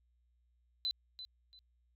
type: tone with echo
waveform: sine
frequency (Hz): 4020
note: B7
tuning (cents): +30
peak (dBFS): -32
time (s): 0.85-0.91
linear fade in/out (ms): 0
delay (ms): 340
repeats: 2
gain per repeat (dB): -12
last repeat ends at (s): 1.59
effects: added 60 Hz sine -70 dBFS peak until 1.95 s